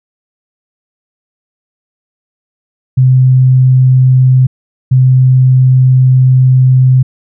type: tone pair in turn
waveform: sine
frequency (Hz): 129.1 / 129.1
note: C3 / C3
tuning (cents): -23 / -23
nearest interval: unison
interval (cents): 0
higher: neither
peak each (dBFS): -3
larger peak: neither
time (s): 2.97-4.47 / 4.91-7.03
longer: second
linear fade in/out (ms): 10
effects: none